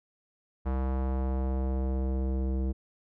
square tone with low-pass filter sweep, 65.41 Hz, C2, in tune, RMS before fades -29 dBFS, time 0.65-2.73 s, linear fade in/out 20 ms, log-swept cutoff 1100 to 390 Hz, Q 1.2, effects none

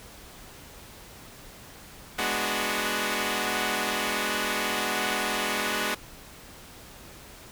5% pulse chord, G# half-diminished seventh, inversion none, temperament equal, 207.7 / 246.9 / 293.7 / 370 Hz, G#3 / B3 / D4 / F#4, 0 / 0 / 0 / 0 cents, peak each -19 / -21 / -22 / -20 dBFS, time 2.18-5.95 s, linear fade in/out 10 ms, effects pink hiss -47 dBFS RMS until 7.51 s

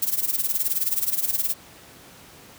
violet noise with tremolo, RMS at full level -21 dBFS, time 0.02-1.54 s, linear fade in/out 5 ms, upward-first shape sine, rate 19 Hz, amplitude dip 80%, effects pink hiss -47 dBFS RMS until 2.58 s + high-pass 80 Hz 12 dB/octave

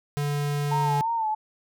square tone, 145 Hz, D3, 22 cents flat, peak -25 dBFS, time 0.17-1.01 s, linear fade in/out 0 ms
sine tone with vibrato, 893 Hz, A5, 25 cents sharp, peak -23 dBFS, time 0.71-1.35 s, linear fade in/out 10 ms, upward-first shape sine, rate 3 Hz, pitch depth 69 cents each way
effects none

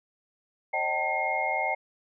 sine tone cluster, 538 / 620 / 770 / 894 / 2141 Hz, C5 / D#5 / G5 / A5 / C7, +48 / -6 / -31 / +27 / +39 cents, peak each -37 / -33 / -30 / -33 / -29 dBFS, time 0.73-1.75 s, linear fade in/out 10 ms, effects none

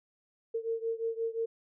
sine beating tone pair, 453.2 / 458.9 Hz, A#4 / A#4, -49 / -27 cents, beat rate 5.7 Hz, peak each -33 / -35 dBFS, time 0.54-1.46 s, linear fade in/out 10 ms, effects none

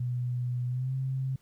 sine tone with pitch glide, 123.47 to 132.33 Hz, B2 to C3, 0 to +20 cents, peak -28 dBFS, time 0-1.36 s, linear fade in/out 5 ms, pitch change +120 cents, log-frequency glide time 0.67-0.94 s, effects pink hiss -68 dBFS RMS until 1.41 s

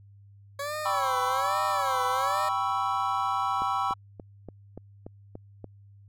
20% pulse tone with vibrato, 554.4 Hz, C#5, in tune, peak -26 dBFS, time 0.59-2.49 s, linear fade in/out 5 ms, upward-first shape sine, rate 1.2 Hz, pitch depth 170 cents each way
triangle chord, C# half-diminished seventh, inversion second, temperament equal, 784 / 987.8 / 1108.7 / 1318.5 Hz, G5 / B5 / C#6 / E6, 0 / 0 / 0 / 0 cents, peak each -29 dBFS, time 0.85-3.94 s, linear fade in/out 10 ms
click train, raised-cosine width 2 ms, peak -26 dBFS, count 8, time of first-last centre 3.62-5.643 s, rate 3.46 Hz
effects added 100 Hz sine -50 dBFS peak until 6.08 s

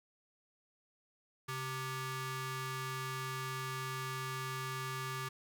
sawtooth ring-modulated tone, 523.3 Hz, C5, in tune, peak -31 dBFS, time 1.48-5.29 s, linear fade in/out 10 ms, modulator 657 Hz, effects none

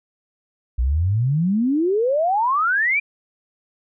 sine exponential sweep, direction up, 57.2 to 2414 Hz, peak -16 dBFS, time 0.78-3 s, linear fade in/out 10 ms, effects none

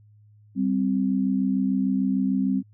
sine tone pair together, 194.91 / 261.6 Hz, G3 / C4, -10 / 0 cents, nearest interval perfect fourth, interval 510 cents, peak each -23 dBFS, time 0.55-2.63 s, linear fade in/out 50 ms, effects added 105 Hz sine -51 dBFS peak until 2.73 s

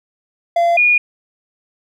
triangle / sine tone pair in turn, 685 / 2441 Hz, F5 / D#7, -34 / -34 cents, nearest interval octave + minor seventh, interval 2200 cents, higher second, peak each -9 dBFS, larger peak neither, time 0.56-0.77 / 0.77-0.98 s, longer neither, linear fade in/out 5 ms, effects none

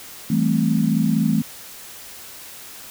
sine chord, A minor seventh, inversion second, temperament equal, 164.81 / 196 / 220 / 261.6 Hz, E3 / G3 / A3 / C4, 0 / 0 / 0 / 0 cents, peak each -21 / -24 / -19 / -24 dBFS, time 0.3-1.42 s, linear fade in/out 5 ms, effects white hiss -39 dBFS RMS until 2.9 s

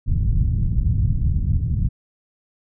white low-pass noise, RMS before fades -19 dBFS, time 0.06-1.89 s, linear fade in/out 20 ms, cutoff 130 Hz, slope 24 dB/octave, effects none

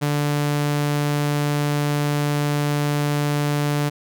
sawtooth tone, 146.3 Hz, D3, 6 cents flat, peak -15 dBFS, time 0.01-3.9 s, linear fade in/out 20 ms, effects none

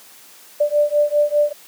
sine beating tone pair, 587.3 / 592.3 Hz, D5 / D5, 0 / +15 cents, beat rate 5 Hz, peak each -17 dBFS, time 0.6-1.53 s, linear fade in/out 10 ms, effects white hiss -45 dBFS RMS until 1.67 s + high-pass 200 Hz 12 dB/octave

